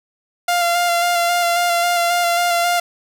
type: tone with vibrato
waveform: sawtooth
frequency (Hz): 695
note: F5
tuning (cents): -9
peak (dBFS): -11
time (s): 0.48-2.8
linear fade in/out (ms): 5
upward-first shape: square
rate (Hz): 3.7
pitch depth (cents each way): 17
effects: none